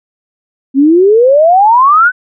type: exponential sweep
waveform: sine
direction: up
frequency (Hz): 261.6 to 1535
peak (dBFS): -3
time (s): 0.74-2.12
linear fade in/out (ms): 50
effects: none